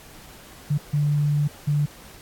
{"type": "tone bursts at uneven times", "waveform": "sine", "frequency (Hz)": 146.83, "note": "D3", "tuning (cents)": 0, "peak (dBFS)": -18, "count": 3, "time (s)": [[0.7, 0.78], [0.93, 1.48], [1.67, 1.86]], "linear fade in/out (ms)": 10, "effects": ["pink hiss -46 dBFS RMS until 2.21 s", "AAC 64 kbps"]}